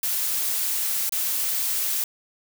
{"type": "noise with dropouts", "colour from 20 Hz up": "blue", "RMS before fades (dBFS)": -25, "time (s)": [0.03, 2.04], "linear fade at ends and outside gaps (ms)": 2, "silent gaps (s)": [1.094, 1.122], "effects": []}